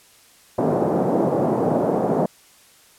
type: band-pass noise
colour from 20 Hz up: white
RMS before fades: -20 dBFS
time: 0.58-2.26 s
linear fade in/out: 5 ms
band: 140 to 690 Hz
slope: 24 dB/octave
effects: white hiss -52 dBFS RMS until 2.98 s + low-pass 12000 Hz 12 dB/octave